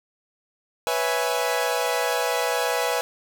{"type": "chord", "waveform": "sawtooth", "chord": "C# minor seventh", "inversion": "third", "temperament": "equal", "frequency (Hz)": [493.9, 554.4, 659.3, 830.6], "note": ["B4", "C#5", "E5", "G#5"], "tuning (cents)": [0, 0, 0, 0], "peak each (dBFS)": [-22, -26, -24, -24], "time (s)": [0.87, 3.01], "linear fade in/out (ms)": 0, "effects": []}